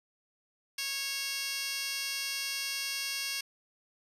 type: tone with high-pass filter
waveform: 15% pulse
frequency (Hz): 550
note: C#5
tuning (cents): -14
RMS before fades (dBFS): -35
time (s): 0.78-3.41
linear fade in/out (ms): 5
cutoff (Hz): 3400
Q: 2.5
effects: resampled to 32000 Hz